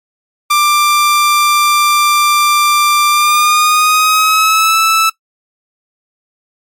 sawtooth tone with pitch glide, 1184 to 1313.7 Hz, D6 to E6, +14 to -6 cents, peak -4 dBFS, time 0.5-5.1 s, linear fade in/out 10 ms, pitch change +180 cents, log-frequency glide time 3.09-4.76 s, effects noise-tail reverb RT60 0.1 s tail -20 dB re dry + MP3 64 kbps

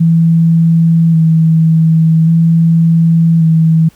sine tone with vibrato, 163.3 Hz, E3, 16 cents flat, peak -5 dBFS, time 0-3.89 s, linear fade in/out 10 ms, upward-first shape square, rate 0.44 Hz, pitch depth 19 cents each way, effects pink hiss -47 dBFS RMS until 3.95 s

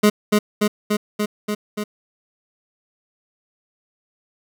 25% pulse tone with echo, 209.5 Hz, G#3, 15 cents sharp, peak -7 dBFS, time 0.03-0.1 s, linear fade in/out 10 ms, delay 290 ms, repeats 6, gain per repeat -2 dB, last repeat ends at 1.84 s, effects none

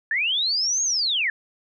sine linear two-way sweep, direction up then down, 1692 to 6645 to 1692 Hz, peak -20 dBFS, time 0.11-1.3 s, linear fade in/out 2 ms, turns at 0.83 s, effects none

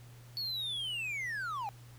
triangle linear sweep, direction down, 4457 to 779 Hz, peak -33 dBFS, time 0.37-1.69 s, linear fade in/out 0 ms, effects added 120 Hz sine -51 dBFS peak until 1.98 s + pink hiss -60 dBFS RMS until 1.98 s

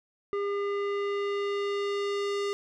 square tone with low-pass filter sweep, 403.5 Hz, G#4, 50 cents flat, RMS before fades -30 dBFS, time 0.33-2.53 s, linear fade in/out 0 ms, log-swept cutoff 1600 to 5900 Hz, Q 0.97, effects none

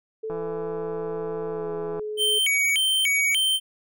sine tone with pitch glide, 440 to 425 Hz, A4 to G#4, 0 to +40 cents, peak -28 dBFS, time 0.23-2.39 s, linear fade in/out 10 ms, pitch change -60 cents, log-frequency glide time 1.51-1.7 s
click train, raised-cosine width 1 ms, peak -23 dBFS, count 284, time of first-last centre 0.3-1.995 s, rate 167 Hz
square tone with vibrato, 2647 Hz, E7, 7 cents sharp, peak -20 dBFS, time 2.17-3.6 s, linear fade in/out 50 ms, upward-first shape square, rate 1.7 Hz, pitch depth 280 cents each way
effects none

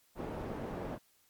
white low-pass noise, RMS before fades -40 dBFS, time 0.15-0.99 s, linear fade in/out 50 ms, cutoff 560 Hz, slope 12 dB/octave, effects white hiss -69 dBFS RMS until 1.29 s + MP3 96 kbps

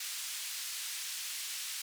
white band-pass noise, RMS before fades -40 dBFS, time 0-1.82 s, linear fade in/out 5 ms, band 2100 to 9000 Hz, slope 12 dB/octave, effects none

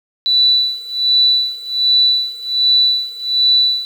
sine tone with tremolo, 3967 Hz, B7, 7 cents sharp, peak -8 dBFS, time 0.26-3.85 s, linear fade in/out 0 ms, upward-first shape sine, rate 1.3 Hz, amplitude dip 90%, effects 7-bit

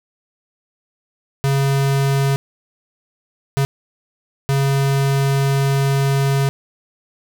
square tone bursts at uneven times, 137.7 Hz, C#3, 11 cents flat, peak -15 dBFS, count 3, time 1.44-2.36 / 3.57-3.65 / 4.49-6.49 s, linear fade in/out 0 ms, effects none

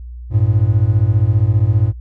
triangle beating tone pair, 97.9 / 112.9 Hz, G2 / A2, -2 / +45 cents, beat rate 15 Hz, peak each -12 / -12 dBFS, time 0.3-1.93 s, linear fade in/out 50 ms, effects noise-tail reverb RT60 0.1 s tail -23 dB re dry + added 60 Hz sine -28 dBFS peak until 2 s

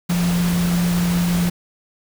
sine tone in noise, 174.61 Hz, F3, in tune, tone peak -16 dBFS, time 0.09-1.5 s, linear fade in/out 10 ms, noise pink, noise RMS -27 dBFS, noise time 0.09-1.5 s, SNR +8 dB, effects none

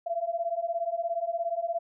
sine beating tone pair, 668 / 685 Hz, E5 / F5, +23 / -34 cents, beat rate 17 Hz, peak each -31 / -30 dBFS, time 0.06-1.79 s, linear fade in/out 10 ms, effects none

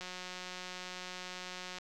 click train, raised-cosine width 0.2 ms, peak -26 dBFS, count 324, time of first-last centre 0.01-1.785 s, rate 182 Hz, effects none

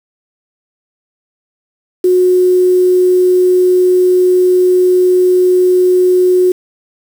sine tone with quantisation, 364.8 Hz, F#4, 24 cents flat, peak -6 dBFS, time 2.04-6.52 s, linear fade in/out 5 ms, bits 5, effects none

